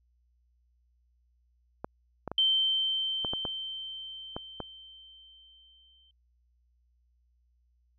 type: clicks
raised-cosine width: 1 ms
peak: -20 dBFS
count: 8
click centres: 1.845 / 2.277 / 2.316 / 3.248 / 3.335 / 3.452 / 4.365 / 4.603 s
type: tone with exponential decay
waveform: sine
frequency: 3110 Hz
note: G7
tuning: 14 cents flat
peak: -21 dBFS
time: 2.38-6.11 s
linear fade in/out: 2 ms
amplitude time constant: 810 ms
effects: added 60 Hz sine -66 dBFS peak until 7.98 s